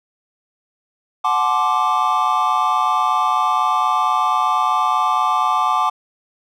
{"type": "chord", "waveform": "triangle", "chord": "D dominant seventh", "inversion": "first", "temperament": "equal with one note detuned", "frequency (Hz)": [740, 864.4, 1046.5, 1174.7], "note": ["F#5", "A5", "C6", "D6"], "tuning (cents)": [0, -31, 0, 0], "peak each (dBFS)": [-20, -19, -20, -16], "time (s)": [1.24, 5.9], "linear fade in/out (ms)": 10, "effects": []}